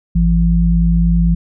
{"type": "tone pair together", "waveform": "sine", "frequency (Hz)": [53.45, 169.7], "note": ["A1", "F3"], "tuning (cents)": [-49, -49], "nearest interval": "octave + minor sixth", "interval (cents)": 2000, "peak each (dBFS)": -12, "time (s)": [0.15, 1.35], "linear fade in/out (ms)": 10, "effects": []}